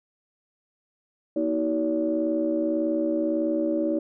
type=tone cluster; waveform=sine; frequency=239.4 / 317.6 / 379.3 / 571 Hz; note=A#3 / D#4 / F#4 / D5; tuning=+46 / +36 / +43 / -49 cents; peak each=-31 / -24 / -32 / -27 dBFS; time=1.36-3.99 s; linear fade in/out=5 ms; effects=tanh soft clip ceiling -12 dBFS